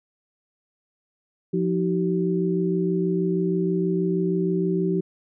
sine tone cluster, 175.1 / 315.3 / 381.6 Hz, F3 / D#4 / G4, +5 / +23 / -47 cents, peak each -23 / -28 / -24 dBFS, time 1.53-5.01 s, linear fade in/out 10 ms, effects none

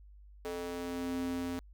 square tone with high-pass filter sweep, 87.31 Hz, F2, in tune, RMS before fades -37 dBFS, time 0.45-1.59 s, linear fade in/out 0 ms, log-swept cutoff 420 to 200 Hz, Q 3, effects added 50 Hz sine -52 dBFS peak until 1.73 s

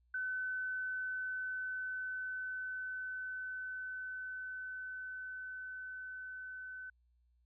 sine tone with level ramp, 1514 Hz, F#6, 39 cents sharp, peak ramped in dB -35 to -44 dBFS, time 0.14-6.9 s, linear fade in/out 5 ms, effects added 60 Hz sine -69 dBFS peak until 7.45 s

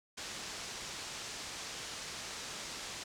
white low-pass noise, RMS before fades -44 dBFS, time 0.17-3.04 s, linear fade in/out 10 ms, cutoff 7200 Hz, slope 24 dB/octave, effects none

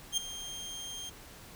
25% pulse tone with ADSR envelope, 3192 Hz, G7, 31 cents sharp, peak -22 dBFS, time 0.12-1.1 s, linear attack 54 ms, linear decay 7 ms, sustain -14 dB, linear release 12 ms, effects pink hiss -51 dBFS RMS until 1.55 s

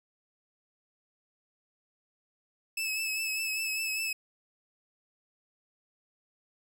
sawtooth tone with vibrato, 2602 Hz, E7, 23 cents flat, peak -27 dBFS, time 2.77-4.13 s, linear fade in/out 5 ms, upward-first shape triangle, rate 5 Hz, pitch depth 38 cents each way, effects none

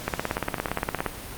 two click trains, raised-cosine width 0.5 ms, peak -16 / -9 dBFS, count 7 / 18, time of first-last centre 0.38-0.989 / 0.08-1.063 s, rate 9.86 / 17.3 Hz, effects pink hiss -38 dBFS RMS until 1.37 s + Opus 48 kbps

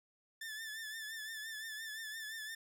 sawtooth tone with vibrato, 1760 Hz, A6, in tune, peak -39 dBFS, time 0.41-2.55 s, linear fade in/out 5 ms, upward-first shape triangle, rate 5.8 Hz, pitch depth 63 cents each way, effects none

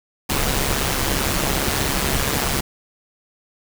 pink noise with amplitude modulation, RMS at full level -18 dBFS, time 0.29-2.61 s, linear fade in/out 10 ms, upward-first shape sine, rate 138 Hz, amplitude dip 65%, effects none

